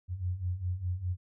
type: beating tone pair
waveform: sine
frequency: 87.31 / 92.21 Hz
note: F2 / F#2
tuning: 0 / -5 cents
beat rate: 4.9 Hz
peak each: -36 / -32 dBFS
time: 0.08-1.17 s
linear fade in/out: 50 ms
effects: none